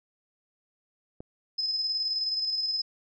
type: click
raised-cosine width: 2 ms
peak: -27 dBFS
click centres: 1.205 s
type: tone with tremolo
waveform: sine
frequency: 5100 Hz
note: D#8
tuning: 42 cents sharp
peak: -25 dBFS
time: 1.58-2.82 s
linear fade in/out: 10 ms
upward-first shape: square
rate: 19 Hz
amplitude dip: 35%
effects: none